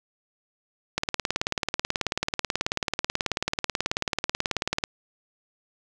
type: click train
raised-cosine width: 0.2 ms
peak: -7 dBFS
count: 72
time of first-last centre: 0.98-4.839 s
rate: 18.4 Hz
effects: none